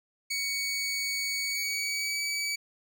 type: tone with pitch glide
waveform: 20% pulse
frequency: 2238 to 2286 Hz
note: C#7 to D7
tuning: +16 to -47 cents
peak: -24 dBFS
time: 0.3-2.56 s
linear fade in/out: 10 ms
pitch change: +37 cents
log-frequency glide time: 1.4-2.2 s
effects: none